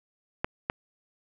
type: clicks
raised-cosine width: 0.5 ms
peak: -11 dBFS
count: 2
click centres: 0.445 / 0.699 s
effects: none